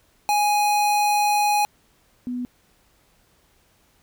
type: tone pair in turn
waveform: square / sine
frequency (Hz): 830.6 / 246.9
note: G#5 / B3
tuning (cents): 0 / 0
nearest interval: octave + major sixth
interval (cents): 2100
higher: first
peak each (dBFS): -18 / -25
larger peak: first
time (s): 0.29-1.65 / 2.27-2.45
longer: first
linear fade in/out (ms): 0
effects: pink hiss -61 dBFS RMS until 4.02 s